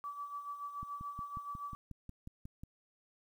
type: tone with tremolo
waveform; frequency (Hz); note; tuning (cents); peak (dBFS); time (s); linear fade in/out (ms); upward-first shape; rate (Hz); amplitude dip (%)
sine; 1152; D6; -34; -38; 0.04-1.75; 0; sine; 7; 60
type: click train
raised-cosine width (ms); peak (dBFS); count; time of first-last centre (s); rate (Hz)
5; -34; 11; 0.83-2.635; 5.54
effects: 11-bit